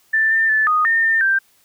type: tone with pitch steps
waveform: sine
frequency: 1770 / 1795 / 1746 / 1240 / 1820 / 1805 / 1574 Hz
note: A6 / A6 / A6 / D#6 / A#6 / A6 / G6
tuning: +10 / +34 / -14 / -6 / -42 / +44 / +7 cents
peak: -13 dBFS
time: 0.13-1.39 s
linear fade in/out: 10 ms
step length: 180 ms
effects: white hiss -57 dBFS RMS until 1.64 s